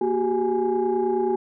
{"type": "tone cluster", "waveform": "sine", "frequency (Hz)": [235.2, 373.8, 403.1, 833], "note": ["A#3", "F#4", "G4", "G#5"], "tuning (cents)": [16, 18, 48, 5], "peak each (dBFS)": [-29, -21, -27, -27], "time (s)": [0.01, 1.36], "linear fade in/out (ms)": 5, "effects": ["tanh soft clip ceiling -12 dBFS"]}